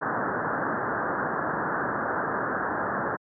white low-pass noise, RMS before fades -28 dBFS, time 0.01-3.17 s, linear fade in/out 20 ms, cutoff 1700 Hz, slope 96 dB/octave, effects high-pass 150 Hz 12 dB/octave

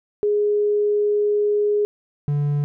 sine / triangle tone pair in turn, 415.3 / 145.23 Hz, G#4 / D3, 0 / -19 cents, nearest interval octave + tritone, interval 1819 cents, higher first, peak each -16 / -16 dBFS, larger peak neither, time 0.23-1.85 / 2.28-2.64 s, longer first, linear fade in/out 0 ms, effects none

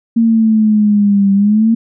sine exponential two-way sweep, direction down then up, 230.7 to 196 to 230.7 Hz, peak -7 dBFS, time 0.16-1.75 s, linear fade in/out 10 ms, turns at 1.33 s, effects none

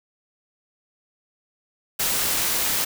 white noise, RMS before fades -23 dBFS, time 1.99-2.85 s, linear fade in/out 10 ms, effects none

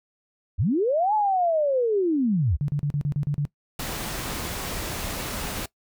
sine linear two-way sweep, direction up then down, 62 to 870 to 62 Hz, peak -19 dBFS, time 0.58-2.57 s, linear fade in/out 20 ms, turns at 1.14 s
sine tone bursts, 144.9 Hz, D3, 23 cents flat, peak -21 dBFS, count 8, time 2.61-3.452 s, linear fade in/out 0 ms, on 72 ms, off 38 ms
pink noise, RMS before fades -31 dBFS, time 3.79-5.66 s, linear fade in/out 5 ms
effects noise-tail reverb RT60 0.1 s tail -20 dB re dry

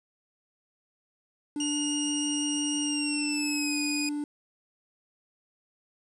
triangle tone, 293.7 Hz, D4, in tune, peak -27 dBFS, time 1.56-4.24 s, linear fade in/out 2 ms
15% pulse tone with pitch glide, 2849 to 2480 Hz, F7 to D#7, +34 to -6 cents, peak -22 dBFS, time 1.6-4.09 s, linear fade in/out 2 ms, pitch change -240 cents, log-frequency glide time 2.82-3.8 s
effects resampled to 22050 Hz + 9-bit

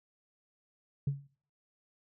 sine tone with exponential decay, 140 Hz, C#3, 18 cents sharp, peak -23 dBFS, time 1.07-1.27 s, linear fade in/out 5 ms, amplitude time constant 43 ms, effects noise-tail reverb RT60 0.6 s tail -26 dB re dry + tanh soft clip ceiling -24 dBFS

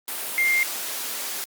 sine tone in noise, 2111 Hz, C7, 15 cents sharp, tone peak -18 dBFS, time 0.38-0.63 s, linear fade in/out 0 ms, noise white, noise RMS -30 dBFS, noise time 0.08-1.44 s, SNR +9 dB, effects high-pass 300 Hz 12 dB/octave + Opus 32 kbps

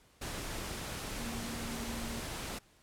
sine tone in noise, 231.8 Hz, A#3, 10 cents flat, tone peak -41 dBFS, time 1.19-2.21 s, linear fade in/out 10 ms, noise pink, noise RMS -40 dBFS, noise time 0.21-2.59 s, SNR -4 dB, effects pink hiss -65 dBFS RMS until 2.82 s + low-pass 12000 Hz 12 dB/octave

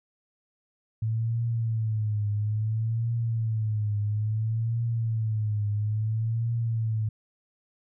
sine tone with vibrato, 110 Hz, A2, in tune, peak -24 dBFS, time 1.02-7.09 s, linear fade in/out 5 ms, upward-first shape triangle, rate 0.59 Hz, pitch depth 110 cents each way, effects none

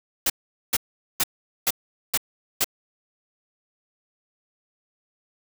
white noise bursts, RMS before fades -21 dBFS, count 6, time 0.26-2.644 s, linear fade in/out 5 ms, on 39 ms, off 430 ms, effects none

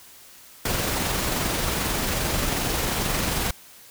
pink noise with amplitude modulation, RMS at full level -24 dBFS, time 0.65-3.51 s, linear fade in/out 5 ms, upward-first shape sine, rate 22.5 Hz, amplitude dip 25%, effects white hiss -48 dBFS RMS until 3.9 s

